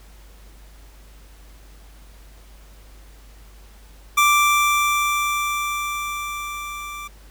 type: tone with level ramp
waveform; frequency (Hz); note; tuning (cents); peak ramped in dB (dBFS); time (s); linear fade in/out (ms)
25% pulse; 1174.7; D6; 0; -9 to -28; 4.17-7.08; 10
effects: added 50 Hz sine -43 dBFS peak until 7.3 s + pink hiss -52 dBFS RMS until 7.3 s